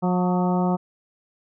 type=harmonic tone with a mistuned harmonic; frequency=180.1 Hz; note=F#3; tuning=46 cents flat; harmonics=1 / 2 / 3 / 4 / 5 / 6 / 7; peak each=-20 / -28 / -31 / -28 / -30 / -36 / -37 dBFS; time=0.02-0.77 s; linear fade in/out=20 ms; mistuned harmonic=6; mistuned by=+61 cents; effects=none